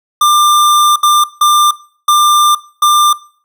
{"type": "tone bursts at uneven times", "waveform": "square", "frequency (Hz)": 1193, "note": "D6", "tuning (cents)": 27, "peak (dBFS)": -6, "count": 5, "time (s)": [[0.21, 0.96], [1.03, 1.24], [1.41, 1.71], [2.08, 2.55], [2.82, 3.13]], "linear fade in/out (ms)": 5, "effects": ["noise-tail reverb RT60 0.5 s tail -21 dB re dry"]}